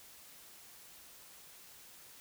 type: silence
effects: white hiss -56 dBFS RMS until 2.2 s

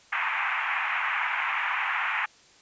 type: band-pass noise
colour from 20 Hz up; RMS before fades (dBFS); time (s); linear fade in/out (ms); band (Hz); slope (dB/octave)
white; -28; 0.12-2.26; 10; 820 to 2500; 48
effects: white hiss -56 dBFS RMS until 2.61 s + resampled to 16000 Hz

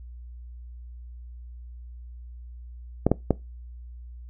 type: clicks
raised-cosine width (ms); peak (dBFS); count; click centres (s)
2; -5; 3; 3.066 / 3.116 / 3.307
effects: noise-tail reverb RT60 0.2 s tail -20 dB re dry + added 60 Hz sine -39 dBFS peak until 4.29 s

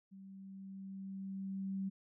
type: tone with level ramp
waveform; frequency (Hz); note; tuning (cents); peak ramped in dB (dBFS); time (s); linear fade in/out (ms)
sine; 193.3; G3; -24; -51 to -35; 0.11-1.9; 20
effects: none

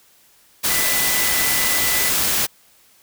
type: tone in noise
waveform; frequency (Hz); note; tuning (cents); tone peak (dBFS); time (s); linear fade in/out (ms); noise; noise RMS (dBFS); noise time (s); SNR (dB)
sine; 1994; B6; +16; -25; 0.69-2.11; 20; white; -19; 0.63-2.47; -9
effects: white hiss -54 dBFS RMS until 3.02 s

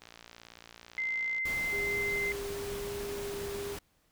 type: click train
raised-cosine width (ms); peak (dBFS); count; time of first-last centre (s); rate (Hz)
0.2; -31; 80; 0.02-1.382; 58
type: tone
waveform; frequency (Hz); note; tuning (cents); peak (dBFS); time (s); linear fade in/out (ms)
sine; 2075; C7; -15; -30; 0.98-2.32; 0
type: noise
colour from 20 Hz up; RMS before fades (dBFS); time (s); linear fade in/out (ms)
pink; -42; 1.45-3.79; 5
type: tone with vibrato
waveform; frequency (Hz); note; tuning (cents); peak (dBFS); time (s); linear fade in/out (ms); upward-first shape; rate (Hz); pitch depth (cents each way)
sine; 403.7; G#4; -49; -36; 1.7-3.78; 50; triangle; 1; 9
effects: pink hiss -71 dBFS RMS until 4.11 s

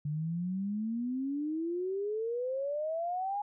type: exponential sweep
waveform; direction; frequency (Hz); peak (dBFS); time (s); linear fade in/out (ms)
sine; up; 145.5 to 832; -31; 0.05-3.42; 5
effects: none

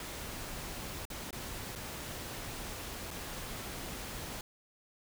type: noise with dropouts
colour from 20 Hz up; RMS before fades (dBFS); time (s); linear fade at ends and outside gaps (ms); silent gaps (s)
pink; -42; 0-4.41; 2; 1.053-1.101 / 1.308-1.328 / 1.753-1.758 / 3.107-3.111
effects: none

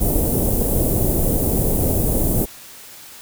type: band-stop noise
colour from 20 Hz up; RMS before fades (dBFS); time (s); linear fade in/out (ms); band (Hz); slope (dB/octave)
pink; -18; 0-2.46; 20; 600 to 10000; 24
effects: white hiss -40 dBFS RMS until 3.21 s

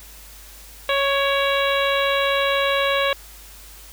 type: harmonic tone with a mistuned harmonic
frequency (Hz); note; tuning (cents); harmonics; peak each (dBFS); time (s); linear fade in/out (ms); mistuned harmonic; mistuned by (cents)
554.4; C#5; 0; 1 / 2 / 3 / 4 / 5 / 6 / 7; -21 / -24 / -26 / -27 / -28 / -29 / -29; 0.89-3.13; 2; 4; +36
effects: added 50 Hz sine -44 dBFS peak until 3.92 s + white hiss -44 dBFS RMS until 3.92 s

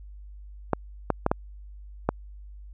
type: clicks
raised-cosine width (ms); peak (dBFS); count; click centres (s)
1; -7; 5; 0.733 / 1.103 / 1.264 / 1.315 / 2.09
effects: added 50 Hz sine -41 dBFS peak until 2.73 s

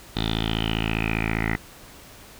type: tone with low-pass filter sweep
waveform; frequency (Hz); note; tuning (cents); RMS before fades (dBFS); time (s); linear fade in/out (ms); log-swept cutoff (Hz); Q
10% pulse; 55; A1; 0; -25; 0.15-1.57; 20; 3800 to 2000; 8.2
effects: pink hiss -46 dBFS RMS until 2.39 s

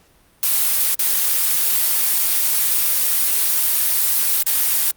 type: noise with dropouts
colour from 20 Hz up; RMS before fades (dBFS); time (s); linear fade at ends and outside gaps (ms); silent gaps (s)
blue; -17; 0.43-4.91; 1; 0.946-0.992 / 4.427-4.464
effects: pink hiss -55 dBFS RMS until 4.96 s + Opus 48 kbps

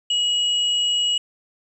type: tone pair together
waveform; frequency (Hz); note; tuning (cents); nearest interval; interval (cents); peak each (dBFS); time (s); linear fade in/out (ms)
sine; 2910 / 7769; F#7 / B8; -29 / -29; octave + perfect fourth; 1700; -18 / -29; 0.1-1.18; 5
effects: 9-bit

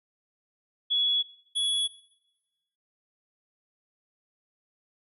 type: tone pair in turn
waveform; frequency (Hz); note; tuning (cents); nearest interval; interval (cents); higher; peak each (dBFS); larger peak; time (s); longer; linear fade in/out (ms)
sine / square; 3377 / 3377; G#7 / G#7; +28 / +28; unison; 0; neither; -22 / -25; first; 0.9-1.23 / 1.55-1.88; neither; 20
effects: noise-tail reverb RT60 1.0 s tail -18 dB re dry + resampled to 32000 Hz

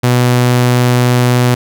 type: tone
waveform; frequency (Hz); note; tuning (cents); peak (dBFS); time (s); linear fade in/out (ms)
sawtooth; 123.47; B2; 0; -4; 0.03-1.55; 10
effects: none

